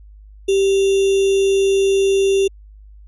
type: tone with sample-and-hold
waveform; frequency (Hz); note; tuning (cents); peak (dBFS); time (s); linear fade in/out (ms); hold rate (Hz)
sine; 390.5; G4; -7; -12; 0.48-2.48; 10; 3150
effects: added 51 Hz sine -39 dBFS peak until 3.07 s + resampled to 22050 Hz